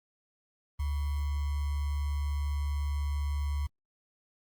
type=tone with sample-and-hold; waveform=sine; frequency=72.2 Hz; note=D2; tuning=29 cents flat; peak=-28 dBFS; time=0.79-3.67 s; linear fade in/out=10 ms; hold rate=1050 Hz; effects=Opus 24 kbps